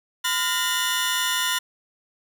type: tone cluster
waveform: sawtooth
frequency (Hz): 1011 / 1415 / 1836 / 2948 / 3507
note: B5 / F6 / A#6 / F#7 / A7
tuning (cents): +40 / +22 / -27 / -7 / -6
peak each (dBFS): -25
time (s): 0.24-1.59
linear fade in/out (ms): 10
effects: none